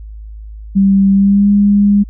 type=tone with pitch glide; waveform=sine; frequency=195.6 to 203.1 Hz; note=G3 to G#3; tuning=-4 to -38 cents; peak=-6 dBFS; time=0.75-2.04 s; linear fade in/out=20 ms; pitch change=+66 cents; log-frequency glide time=1.12-1.49 s; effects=added 53 Hz sine -27 dBFS peak until 2.09 s